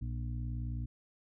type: harmonic tone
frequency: 59.2 Hz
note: A#1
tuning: 27 cents sharp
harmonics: 1 / 2 / 4 / 5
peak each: -37 / -38 / -47 / -52 dBFS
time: 0.01-0.86 s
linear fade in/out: 10 ms
effects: none